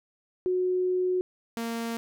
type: tone pair in turn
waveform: sine / sawtooth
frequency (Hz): 366 / 230.6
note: F#4 / A#3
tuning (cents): -19 / -19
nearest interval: minor sixth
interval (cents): 800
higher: first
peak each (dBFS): -23 / -26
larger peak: first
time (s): 0.46-1.21 / 1.57-1.97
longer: first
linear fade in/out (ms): 0
effects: none